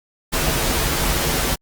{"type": "noise with comb filter", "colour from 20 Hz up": "pink", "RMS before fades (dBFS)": -20, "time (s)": [0.32, 1.56], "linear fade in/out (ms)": 20, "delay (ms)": 10, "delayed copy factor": -0.9, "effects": ["Opus 48 kbps"]}